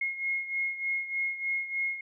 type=beating tone pair; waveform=sine; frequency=2155 / 2158.3 Hz; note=C#7 / C#7; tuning=-49 / -47 cents; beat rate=3.3 Hz; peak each=-30 / -35 dBFS; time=0.01-2.01 s; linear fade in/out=5 ms; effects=none